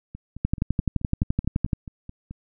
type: two click trains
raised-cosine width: 5 ms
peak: -24 / -9 dBFS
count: 11 / 16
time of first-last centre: 0.15-2.31 / 0.45-1.732 s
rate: 4.63 / 11.7 Hz
effects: none